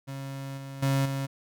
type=tone with level steps; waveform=35% pulse; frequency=136.5 Hz; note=C#3; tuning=26 cents flat; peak=-33 / -36 / -21 / -27 dBFS; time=0.07-1.27 s; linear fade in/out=20 ms; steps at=0.57 / 0.82 / 1.05 s; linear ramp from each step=10 ms; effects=none